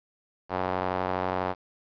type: tone with band-pass filter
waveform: sawtooth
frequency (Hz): 92.2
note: F#2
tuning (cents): -6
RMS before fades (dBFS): -29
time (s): 0.49-1.55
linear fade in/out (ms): 50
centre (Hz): 830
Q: 1.5
effects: resampled to 11025 Hz + 9-bit